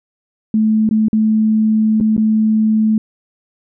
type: tone with dropouts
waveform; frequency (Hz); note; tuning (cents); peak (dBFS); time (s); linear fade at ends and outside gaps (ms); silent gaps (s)
sine; 217.6; A3; -19; -10; 0.54-2.98; 2; 0.891-0.91 / 1.084-1.13 / 2.002-2.009 / 2.166-2.178
effects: none